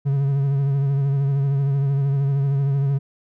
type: tone with vibrato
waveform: triangle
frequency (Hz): 138.7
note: C#3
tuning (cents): +1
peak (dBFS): -15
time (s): 0.05-2.99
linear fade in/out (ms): 20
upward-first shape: triangle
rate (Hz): 13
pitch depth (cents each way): 48
effects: none